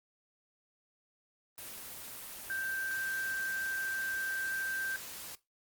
sine tone in noise, 1568 Hz, G6, in tune, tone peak -33 dBFS, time 2.5-4.96 s, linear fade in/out 0 ms, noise white, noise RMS -45 dBFS, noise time 1.58-5.35 s, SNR +9 dB, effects noise-tail reverb RT60 0.2 s tail -18 dB re dry + Opus 24 kbps

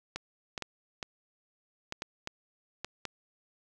clicks, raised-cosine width 0.2 ms, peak -18 dBFS, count 9, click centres 0.16 / 0.578 / 0.623 / 1.028 / 1.924 / 2.021 / 2.274 / 2.846 / 3.053 s, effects none

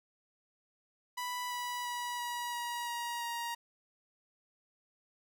sawtooth tone with pitch steps, 987.8 / 979.8 / 972 / 964.1 / 956.4 / 948.7 / 941 Hz, B5 / B5 / B5 / B5 / A#5 / A#5 / A#5, 0 / -14 / -28 / -42 / +44 / +30 / +16 cents, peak -32 dBFS, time 1.17-3.55 s, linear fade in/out 10 ms, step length 340 ms, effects none

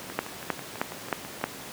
two click trains, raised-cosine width 0.5 ms, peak -22 / -9 dBFS, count 9 / 5, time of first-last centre 0.1-1.414 / 0.19-1.44 s, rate 6.09 / 3.2 Hz, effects pink hiss -40 dBFS RMS until 1.72 s + high-pass 150 Hz 12 dB/octave

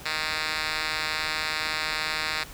5% pulse tone with band-pass filter, 155.6 Hz, D#3, in tune, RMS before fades -29 dBFS, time 0.05-2.44 s, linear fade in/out 10 ms, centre 3200 Hz, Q 2, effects pink hiss -44 dBFS RMS until 2.53 s

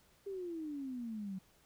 sine exponential sweep, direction down, 403.8 to 185 Hz, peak -39 dBFS, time 0.26-1.39 s, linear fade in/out 10 ms, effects pink hiss -68 dBFS RMS until 1.65 s

